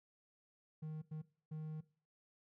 triangle tone bursts at uneven times, 155.56 Hz, D#3, in tune, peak -40 dBFS, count 3, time 0.82-1.02 / 1.11-1.22 / 1.51-1.81 s, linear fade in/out 10 ms, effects noise-tail reverb RT60 0.4 s tail -19 dB re dry

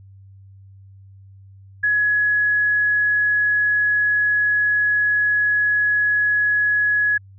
sine tone, 1683 Hz, G#6, 23 cents sharp, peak -15 dBFS, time 1.83-7.18 s, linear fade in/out 10 ms, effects added 97 Hz sine -42 dBFS peak until 7.38 s

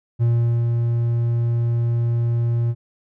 triangle tone with ADSR envelope, 117.7 Hz, A#2, 17 cents sharp, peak -12 dBFS, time 0.19-2.75 s, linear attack 31 ms, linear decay 420 ms, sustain -3 dB, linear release 50 ms, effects none

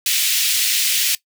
pink high-pass noise, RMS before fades -18 dBFS, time 0.06-1.15 s, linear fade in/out 2 ms, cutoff 2500 Hz, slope 24 dB/octave, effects noise-tail reverb RT60 0.1 s tail -19 dB re dry

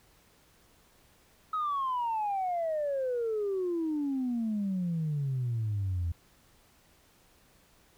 sine exponential sweep, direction down, 1284 to 82.41 Hz, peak -27 dBFS, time 1.53-6.12 s, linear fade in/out 5 ms, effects tanh soft clip ceiling -25 dBFS + pink hiss -63 dBFS RMS until 7.97 s

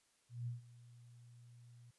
sine tone with ADSR envelope, 120.1 Hz, B2, 48 cents flat, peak -38 dBFS, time 0.29-1.91 s, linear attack 180 ms, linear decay 140 ms, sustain -19 dB, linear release 8 ms, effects white hiss -75 dBFS RMS until 1.98 s + resampled to 24000 Hz

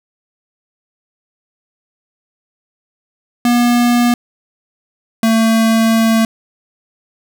square tone pair in turn, 240.8 / 224.8 Hz, B3 / A3, -44 / +37 cents, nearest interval minor second, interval 119 cents, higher first, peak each -10 dBFS, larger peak neither, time 3.45-4.14 / 5.23-6.25 s, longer second, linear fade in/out 2 ms, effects none

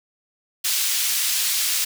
pink high-pass noise, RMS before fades -22 dBFS, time 0.64-1.85 s, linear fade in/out 10 ms, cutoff 3400 Hz, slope 12 dB/octave, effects none

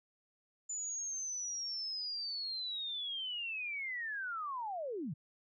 sine linear sweep, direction down, 7040 to 123.4 Hz, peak -37 dBFS, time 0.69-5.14 s, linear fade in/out 10 ms, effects none

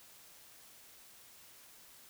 silence, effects white hiss -58 dBFS RMS until 2.09 s

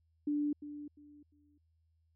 sine tone with echo, 293.7 Hz, D4, in tune, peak -30 dBFS, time 0.27-0.53 s, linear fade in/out 5 ms, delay 350 ms, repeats 3, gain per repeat -12 dB, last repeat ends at 1.58 s, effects added 81 Hz sine -70 dBFS peak until 2.15 s

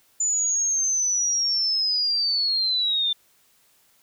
sine linear sweep, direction down, 7040 to 3560 Hz, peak -20 dBFS, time 0.2-3.13 s, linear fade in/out 5 ms, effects white hiss -61 dBFS RMS until 4.02 s

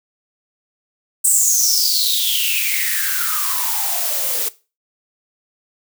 blue noise with high-pass filter sweep, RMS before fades -18 dBFS, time 1.24-4.49 s, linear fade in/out 10 ms, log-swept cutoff 8400 to 440 Hz, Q 9.9, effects noise-tail reverb RT60 0.3 s tail -18 dB re dry

